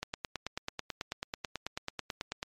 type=click train; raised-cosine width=0.2 ms; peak=-17 dBFS; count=23; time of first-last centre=0.03-2.429 s; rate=9.17 Hz; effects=MP3 64 kbps